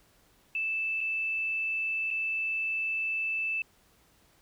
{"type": "tone with dropouts", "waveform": "sine", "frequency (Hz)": 2637, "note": "E7", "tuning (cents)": 0, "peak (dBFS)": -28, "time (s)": [0.55, 3.62], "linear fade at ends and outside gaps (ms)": 2, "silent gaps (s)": [[1.007, 1.011], [2.105, 2.11]], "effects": ["pink hiss -64 dBFS RMS until 4.41 s"]}